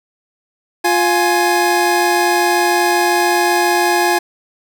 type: tone pair together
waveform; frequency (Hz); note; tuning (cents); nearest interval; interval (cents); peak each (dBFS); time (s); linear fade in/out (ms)
25% pulse; 351.3 / 835.5; F4 / G#5; +10 / +10; octave + minor third; 1500; -11; 0.84-4.19; 10
effects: none